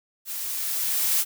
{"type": "noise with level ramp", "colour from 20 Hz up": "blue", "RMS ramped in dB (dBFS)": [-33, -21], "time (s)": [0.25, 1.25], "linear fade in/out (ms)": 50, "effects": []}